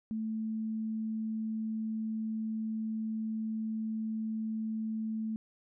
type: tone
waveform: sine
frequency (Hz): 220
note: A3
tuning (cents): 0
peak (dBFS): -32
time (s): 0.11-5.36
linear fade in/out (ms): 0
effects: none